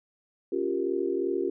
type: chord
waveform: sine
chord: G half-diminished seventh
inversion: second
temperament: equal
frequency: 277.2 / 349.2 / 392 / 466.2 Hz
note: Db4 / F4 / G4 / Bb4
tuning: 0 / 0 / 0 / 0 cents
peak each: -34 / -29 / -29 / -35 dBFS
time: 0.52-1.5 s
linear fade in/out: 5 ms
effects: none